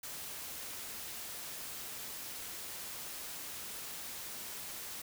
white noise, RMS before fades -44 dBFS, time 0.03-5.02 s, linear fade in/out 5 ms, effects none

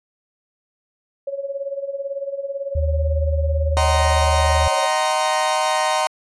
sine tone with tremolo, 554.4 Hz, C#5, in tune, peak -21 dBFS, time 1.27-4.87 s, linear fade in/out 5 ms, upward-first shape sine, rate 18 Hz, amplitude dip 75%
sine tone, 77 Hz, D#2, 17 cents flat, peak -17 dBFS, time 2.75-4.68 s, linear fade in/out 5 ms
40% pulse chord, C half-diminished seventh, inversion first, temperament equal with one note detuned, 622.3 / 758.2 / 932.3 / 1046.5 Hz, Eb5 / Gb5 / Bb5 / C6, 0 / +42 / 0 / 0 cents, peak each -22 / -22 / -22 / -23 dBFS, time 3.77-6.07 s, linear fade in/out 0 ms
effects resampled to 24000 Hz

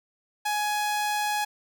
sawtooth tone, 837 Hz, G#5, 13 cents sharp, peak -21 dBFS, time 0.45-1.45 s, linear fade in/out 10 ms, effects 10-bit

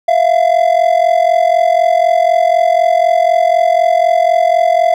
triangle ring-modulated tone, 681 Hz, F5, 44 cents flat, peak -3 dBFS, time 0.08-4.94 s, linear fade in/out 2 ms, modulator 22 Hz, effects none

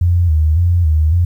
sine tone with vibrato, 82.41 Hz, E2, in tune, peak -9 dBFS, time 0.01-1.25 s, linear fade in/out 5 ms, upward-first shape square, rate 1.8 Hz, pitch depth 99 cents each way, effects 8-bit

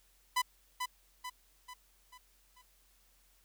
sawtooth tone with echo, 1000 Hz, B5, 21 cents sharp, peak -24 dBFS, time 0.36-0.42 s, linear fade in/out 10 ms, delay 440 ms, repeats 5, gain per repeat -6 dB, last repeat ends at 2.62 s, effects added 44 Hz sine -69 dBFS peak until 3.44 s + white hiss -69 dBFS RMS until 3.44 s

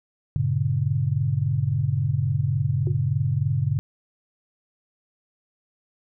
sine chord, G diminished, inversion none, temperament just, 98 / 117.6 / 141.12 Hz, G2 / Bb2 / Db3, 0 / +16 / +31 cents, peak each -26 / -25 / -23 dBFS, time 0.36-3.79 s, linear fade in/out 0 ms
sine tone with exponential decay, 358.7 Hz, F4, 46 cents sharp, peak -27 dBFS, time 2.87-2.99 s, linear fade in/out 1 ms, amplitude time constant 25 ms
effects none

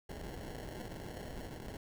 pink noise with sample-and-hold, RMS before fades -45 dBFS, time 0.09-1.77 s, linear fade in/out 5 ms, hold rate 1225 Hz, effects none

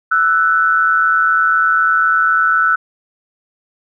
sine tone pair together, 1326 / 1486 Hz, E6 / F#6, +10 / +7 cents, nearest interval major second, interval 197 cents, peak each -13 dBFS, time 0.11-2.76 s, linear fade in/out 10 ms, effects none

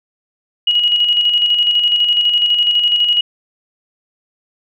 sine tone with tremolo, 2900 Hz, F#7, 35 cents flat, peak -9 dBFS, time 0.67-3.21 s, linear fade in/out 5 ms, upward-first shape square, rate 12 Hz, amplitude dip 40%, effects none

